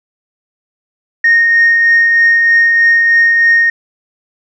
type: tone with tremolo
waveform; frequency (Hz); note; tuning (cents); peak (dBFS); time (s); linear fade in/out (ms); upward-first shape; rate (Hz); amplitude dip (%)
sine; 1852; A#6; -12; -3; 1.24-3.7; 5; triangle; 3.2; 35
effects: tanh soft clip ceiling -2 dBFS